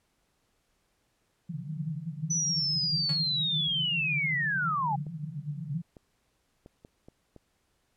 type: band-pass noise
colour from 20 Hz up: white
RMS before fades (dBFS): -36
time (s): 1.49-5.82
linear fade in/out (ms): 10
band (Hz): 140 to 170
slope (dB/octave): 96
type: linear sweep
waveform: sine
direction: down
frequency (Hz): 6010 to 784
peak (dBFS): -26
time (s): 2.3-4.96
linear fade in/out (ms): 10
type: tone with exponential decay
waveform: 5% pulse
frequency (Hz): 277.2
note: C#4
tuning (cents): 0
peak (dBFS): -28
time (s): 3.09-3.27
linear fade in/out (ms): 1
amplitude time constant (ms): 39
type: clicks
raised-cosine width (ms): 2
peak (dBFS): -35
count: 6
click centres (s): 5.067 / 5.968 / 6.661 / 6.849 / 7.085 / 7.363
effects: pink hiss -73 dBFS RMS until 7.96 s + low-pass 12000 Hz 12 dB/octave